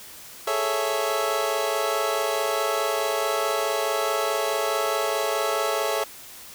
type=chord; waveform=25% pulse; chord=A major seventh; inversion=third; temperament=equal; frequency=415.3 / 440 / 554.4 / 659.3 Hz; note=G#4 / A4 / C#5 / E5; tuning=0 / 0 / 0 / 0 cents; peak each=-27 / -25 / -24 / -24 dBFS; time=0.47-6.04 s; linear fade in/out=5 ms; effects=white hiss -43 dBFS RMS until 6.54 s